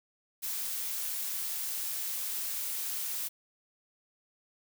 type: noise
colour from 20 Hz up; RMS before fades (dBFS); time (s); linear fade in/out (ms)
blue; -35; 0.42-3.29; 20
effects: none